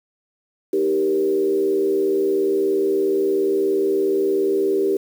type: tone with frequency modulation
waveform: sine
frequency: 392 Hz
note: G4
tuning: in tune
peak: -16 dBFS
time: 0.73-4.97 s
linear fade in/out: 5 ms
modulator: 77 Hz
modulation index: 0.79
effects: 7-bit